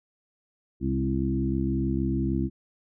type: harmonic tone with a mistuned harmonic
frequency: 66.5 Hz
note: C2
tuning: 29 cents sharp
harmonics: 1 / 2 / 3 / 4 / 5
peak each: -30 / -30 / -30 / -30 / -30 dBFS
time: 0.8-2.5 s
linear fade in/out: 50 ms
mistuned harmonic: 3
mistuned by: +22 cents
effects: none